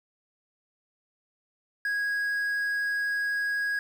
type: tone with quantisation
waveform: triangle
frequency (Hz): 1652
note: G#6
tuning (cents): -10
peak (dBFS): -24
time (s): 1.85-3.79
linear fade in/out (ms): 2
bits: 9
effects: none